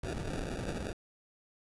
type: noise with sample-and-hold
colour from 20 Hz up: pink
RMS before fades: -37 dBFS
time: 0.03-0.93 s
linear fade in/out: 5 ms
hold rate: 1050 Hz
effects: resampled to 24000 Hz